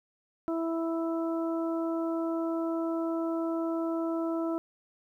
harmonic tone, 329.6 Hz, E4, in tune, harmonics 1 / 2 / 3 / 4, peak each -29 / -35 / -43 / -41 dBFS, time 0.48-4.58 s, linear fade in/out 0 ms, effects 11-bit

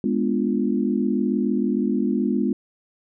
sine chord, G# diminished seventh, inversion none, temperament equal, 207.7 / 246.9 / 293.7 / 349.2 Hz, G#3 / B3 / D4 / F4, 0 / 0 / 0 / 0 cents, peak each -23 / -23 / -27 / -27 dBFS, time 0.04-2.53 s, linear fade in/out 2 ms, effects none

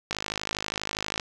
click train, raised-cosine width 0.2 ms, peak -11 dBFS, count 58, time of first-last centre 0.11-1.198 s, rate 52.4 Hz, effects none

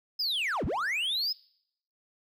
triangle linear two-way sweep, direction down then up, 5200 to 34.65 to 5200 Hz, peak -26 dBFS, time 0.19-1.33 s, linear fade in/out 10 ms, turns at 0.65 s, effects noise-tail reverb RT60 0.7 s tail -24 dB re dry

